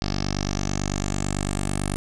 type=tone with low-pass filter sweep; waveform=10% pulse; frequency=49 Hz; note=G1; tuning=in tune; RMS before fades=-26 dBFS; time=0.02-1.96 s; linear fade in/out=0 ms; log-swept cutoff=5000 to 9400 Hz; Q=5.2; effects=none